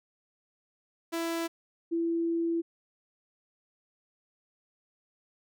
sawtooth / sine tone pair in turn, 332.8 / 334.4 Hz, E4 / E4, +17 / +25 cents, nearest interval unison, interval 8 cents, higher second, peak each -26 dBFS, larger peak neither, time 1.12-1.48 / 1.91-2.62 s, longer second, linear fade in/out 20 ms, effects none

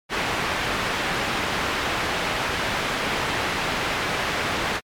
white low-pass noise, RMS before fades -25 dBFS, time 0.09-4.81 s, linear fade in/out 50 ms, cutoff 2300 Hz, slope 12 dB/octave, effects MP3 96 kbps

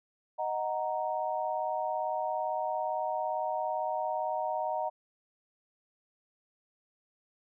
sine chord, D# minor, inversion none, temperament equal, 622.3 / 740 / 932.3 Hz, D#5 / F#5 / A#5, 0 / 0 / 0 cents, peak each -34 dBFS, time 0.38-4.9 s, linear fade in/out 20 ms, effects none

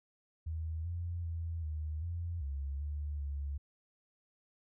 sine tone with pitch steps, 80.2 / 86.2 / 83 / 77.2 / 85.4 / 69.5 / 73.5 / 70.8 Hz, E2 / F2 / E2 / D#2 / F2 / C#2 / D2 / C#2, -47 / -22 / +12 / -13 / -38 / +5 / +2 / +37 cents, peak -35 dBFS, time 0.46-3.58 s, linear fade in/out 10 ms, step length 390 ms, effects none

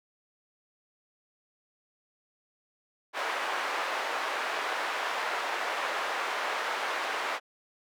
white band-pass noise, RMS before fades -32 dBFS, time 3.13-7.4 s, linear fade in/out 50 ms, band 550 to 1600 Hz, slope 12 dB/octave, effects high-pass 300 Hz 12 dB/octave

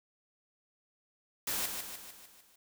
white noise with echo, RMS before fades -34 dBFS, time 1.47-1.66 s, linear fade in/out 5 ms, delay 150 ms, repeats 6, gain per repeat -5 dB, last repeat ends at 2.56 s, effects none

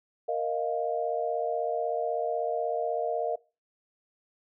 sine chord, Bb suspended fourth, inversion none, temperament equal, 466.2 / 622.3 / 698.5 Hz, Bb4 / Eb5 / F5, 0 / 0 / 0 cents, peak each -31 dBFS, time 0.28-3.36 s, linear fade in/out 10 ms, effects noise-tail reverb RT60 0.3 s tail -22 dB re dry

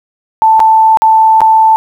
sine tone with dropouts, 883 Hz, A5, 6 cents sharp, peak -3 dBFS, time 0.42-1.76 s, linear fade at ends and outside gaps 0 ms, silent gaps 0.595-0.602 / 0.972-1.02 / 1.406-1.416 s, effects 7-bit

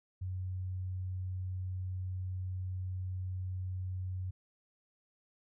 sine tone, 92.5 Hz, F#2, in tune, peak -35 dBFS, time 0.21-4.31 s, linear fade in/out 10 ms, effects none

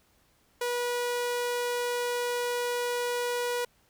sawtooth tone, 485.7 Hz, B4, 29 cents flat, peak -24 dBFS, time 0.61-3.65 s, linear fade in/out 5 ms, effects pink hiss -66 dBFS RMS until 3.89 s

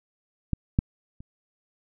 clicks, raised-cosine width 5 ms, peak -12 / -7 / -30 dBFS, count 3, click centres 0.533 / 0.789 / 1.205 s, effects none

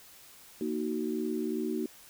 sine chord, D# minor, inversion second, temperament equal with one note detuned, 233.1 / 311.1 / 373.6 Hz, A#3 / D#4 / F#4, 0 / 0 / +17 cents, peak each -34 dBFS, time 0.61-1.86 s, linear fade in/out 2 ms, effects white hiss -54 dBFS RMS until 2.09 s

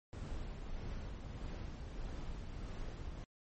brown noise with tremolo, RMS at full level -42 dBFS, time 0.13-3.24 s, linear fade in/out 0 ms, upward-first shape triangle, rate 1.6 Hz, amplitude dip 35%, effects MP3 32 kbps

